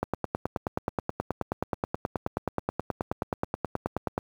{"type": "click train", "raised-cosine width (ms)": 1, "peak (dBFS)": -12, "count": 40, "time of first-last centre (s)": [0.03, 4.179], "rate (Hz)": 9.4, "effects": ["high-pass 60 Hz 12 dB/octave", "8-bit"]}